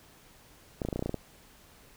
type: clicks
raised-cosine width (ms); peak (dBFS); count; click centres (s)
2; -18; 10; 0.818 / 0.85 / 0.887 / 0.928 / 0.96 / 0.993 / 1.025 / 1.06 / 1.094 / 1.143
effects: pink hiss -57 dBFS RMS until 1.96 s